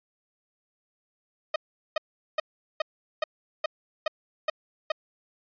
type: tone bursts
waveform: sawtooth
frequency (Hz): 622.3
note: D#5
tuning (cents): 0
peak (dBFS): -19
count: 9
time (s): 1.54-4.92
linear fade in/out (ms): 5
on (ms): 20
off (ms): 400
effects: resampled to 11025 Hz